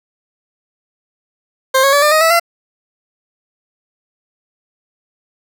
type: tone with pitch steps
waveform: 20% pulse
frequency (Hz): 527 / 550 / 574 / 599.1 / 625.3 / 652.6 / 681.1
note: C5 / C#5 / D5 / D5 / D#5 / E5 / F5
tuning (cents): +12 / -14 / -40 / +34 / +8 / -18 / -44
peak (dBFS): -4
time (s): 1.74-2.398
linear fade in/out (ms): 10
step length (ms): 94
effects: none